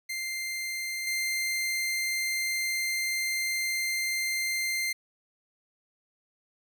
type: tone with level steps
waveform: sawtooth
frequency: 2093 Hz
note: C7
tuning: in tune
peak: -28 / -24 dBFS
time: 0.09-4.93 s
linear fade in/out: 10 ms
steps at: 1.07 s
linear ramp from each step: 2 ms
effects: none